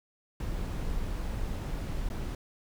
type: noise with dropouts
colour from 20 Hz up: brown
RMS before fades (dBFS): -33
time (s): 0.4-2.35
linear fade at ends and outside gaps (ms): 2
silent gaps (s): 2.089-2.1
effects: none